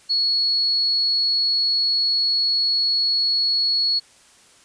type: tone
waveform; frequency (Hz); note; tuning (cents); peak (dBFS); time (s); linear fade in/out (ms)
sine; 4360; C#8; -29; -17; 0.09-4; 20
effects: white hiss -52 dBFS RMS until 4.64 s + resampled to 22050 Hz

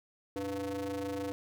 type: ring-modulated tone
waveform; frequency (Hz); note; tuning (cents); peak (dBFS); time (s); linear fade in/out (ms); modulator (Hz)
square; 101.3; G#2; -43; -32; 0.36-1.32; 0; 392
effects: none

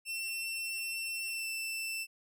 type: tone with pitch glide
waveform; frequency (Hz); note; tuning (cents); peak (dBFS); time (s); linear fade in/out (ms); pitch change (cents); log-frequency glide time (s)
sawtooth; 2698 to 2667; E7 to E7; +40 to +20; -32; 0.05-2.07; 50; -20; 1.29-1.47
effects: none

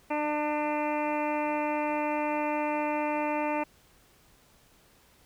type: harmonic tone with a mistuned harmonic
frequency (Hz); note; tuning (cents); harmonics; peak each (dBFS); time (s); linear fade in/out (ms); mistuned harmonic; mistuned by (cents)
299.2; D4; +32; 1 / 2 / 3 / 4 / 5 / 6 / 7 / 8 / 9; -32 / -32 / -31 / -41 / -45 / -46 / -42 / -40 / -43; 0.1-3.64; 10; 7; -29
effects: pink hiss -61 dBFS RMS until 5.25 s

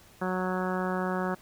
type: harmonic tone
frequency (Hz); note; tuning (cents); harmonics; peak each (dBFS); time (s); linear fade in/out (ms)
184.4; F#3; -6; 1 / 2 / 3 / 4 / 5 / 6 / 7 / 8 / 9; -31 / -34 / -36 / -37 / -38 / -39 / -39 / -40 / -41; 0.21-1.35; 10
effects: pink hiss -56 dBFS RMS until 1.41 s

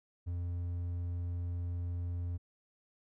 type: tone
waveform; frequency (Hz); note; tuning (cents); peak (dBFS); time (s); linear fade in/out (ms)
triangle; 87.31; F2; 0; -32; 0.26-2.38; 20
effects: none

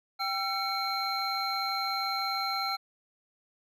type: tone cluster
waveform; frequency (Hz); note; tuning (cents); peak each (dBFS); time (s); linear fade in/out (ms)
triangle; 783 / 1347 / 2215 / 4138; G5 / E6 / C#7 / C8; -2 / +37 / -2 / -20; -32 / -32 / -37 / -32; 0.19-2.77; 20
effects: none

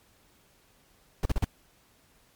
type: noise bursts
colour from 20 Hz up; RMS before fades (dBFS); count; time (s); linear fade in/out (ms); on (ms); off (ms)
brown; -24; 4; 1.23-1.446; 2; 24; 40
effects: pink hiss -63 dBFS RMS until 2.35 s + MP3 96 kbps

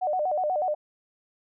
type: tone with vibrato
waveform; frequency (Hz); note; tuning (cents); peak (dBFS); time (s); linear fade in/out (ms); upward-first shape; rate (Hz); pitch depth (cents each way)
sine; 668; E5; +23; -23; 0.01-0.75; 20; square; 8.2; 180
effects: none

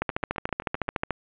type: two click trains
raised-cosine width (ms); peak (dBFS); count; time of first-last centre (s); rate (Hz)
0.5; -23 / -10; 7 / 16; 0.1-0.882 / 0.02-1.107; 7.67 / 13.8
effects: resampled to 8000 Hz + 7-bit

